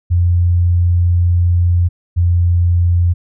sine tone pair in turn, 87.5 / 87.1 Hz, F2 / F2, +4 / -4 cents, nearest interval unison, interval 8 cents, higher first, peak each -9 dBFS, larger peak neither, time 0.1-1.89 / 2.16-3.14 s, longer first, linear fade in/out 20 ms, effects none

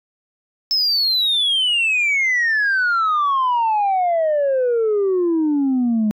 sine exponential sweep, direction down, 5274 to 207.7 Hz, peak -13 dBFS, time 0.71-6.11 s, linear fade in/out 0 ms, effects tanh soft clip ceiling -13 dBFS

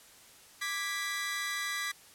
sawtooth chord, G# diminished, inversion second, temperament equal with one note detuned, 1174.7 / 1651.7 / 1975.5 Hz, D6 / G#6 / B6, 0 / -10 / 0 cents, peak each -36 / -36 / -31 dBFS, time 0.61-1.92 s, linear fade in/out 10 ms, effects white hiss -56 dBFS RMS until 2.14 s + low-pass 12000 Hz 12 dB/octave

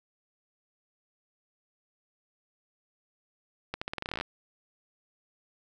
accelerating click train, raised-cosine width 0.3 ms, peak -17 dBFS, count 15, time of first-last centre 3.74-4.211 s, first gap 75 ms, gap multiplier 0.86, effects none

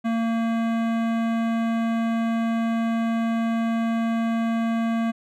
sine tone with hard clipping, 228.4 Hz, A#3, 35 cents flat, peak -23 dBFS, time 0.04-5.12 s, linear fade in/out 20 ms, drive 17 dB, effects none

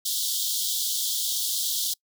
pink high-pass noise, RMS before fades -27 dBFS, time 0.05-1.94 s, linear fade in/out 10 ms, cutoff 3200 Hz, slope 96 dB/octave, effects noise-tail reverb RT60 0.1 s tail -25 dB re dry

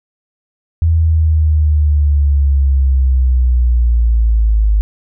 sine linear sweep, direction down, 82.5 to 51.7 Hz, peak -8 dBFS, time 0.82-4.81 s, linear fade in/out 0 ms, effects none

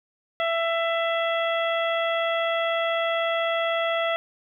harmonic tone, 666 Hz, E5, 18 cents sharp, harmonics 1 / 2 / 3 / 4 / 5, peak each -24 / -29 / -30 / -35 / -33 dBFS, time 0.4-4.16 s, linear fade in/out 0 ms, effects 10-bit

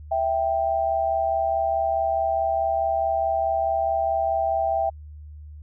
sine tone pair together, 659.3 / 784 Hz, E5 / G5, 0 / 0 cents, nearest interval minor third, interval 300 cents, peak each -23 dBFS, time 0.11-4.9 s, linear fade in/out 10 ms, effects added 75 Hz sine -38 dBFS peak until 5.62 s

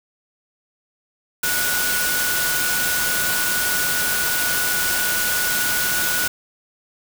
sine tone in noise, 1466 Hz, F#6, 16 cents flat, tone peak -23 dBFS, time 1.43-6.28 s, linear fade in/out 5 ms, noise white, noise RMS -22 dBFS, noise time 1.43-6.28 s, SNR -4 dB, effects none

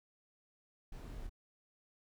brown noise with echo, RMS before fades -45 dBFS, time 0.92-1.27 s, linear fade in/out 5 ms, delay 25 ms, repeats 1, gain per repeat -4 dB, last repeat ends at 1.295 s, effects none

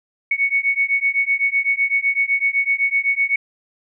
sine beating tone pair, 2217 / 2224.9 Hz, C#7 / C#7, 0 / +6 cents, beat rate 7.9 Hz, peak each -19 dBFS, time 0.31-3.36 s, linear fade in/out 5 ms, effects none

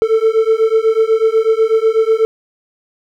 triangle beating tone pair, 440.6 / 448.7 Hz, A4 / A4, +2 / +34 cents, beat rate 8.1 Hz, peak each -11 dBFS, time 0.02-2.25 s, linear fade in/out 0 ms, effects none

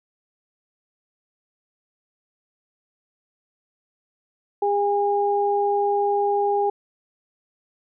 sine tone pair together, 405.5 / 814.1 Hz, G#4 / G#5, -41 / -35 cents, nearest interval octave, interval 1206 cents, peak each -21 dBFS, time 4.62-6.7 s, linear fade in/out 5 ms, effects none

